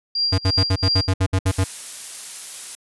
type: tone with tremolo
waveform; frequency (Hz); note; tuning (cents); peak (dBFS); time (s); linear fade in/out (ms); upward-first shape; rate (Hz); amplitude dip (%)
sine; 4761; D8; +23; -16; 0.15-1.12; 5; triangle; 2.9; 95
type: tone bursts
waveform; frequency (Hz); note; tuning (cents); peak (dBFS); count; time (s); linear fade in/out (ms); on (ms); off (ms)
square; 94.6; F#2; +39; -16; 11; 0.32-1.643; 10; 63; 63
type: noise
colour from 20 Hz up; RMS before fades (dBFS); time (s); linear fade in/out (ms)
blue; -31; 1.46-2.75; 0
effects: resampled to 24000 Hz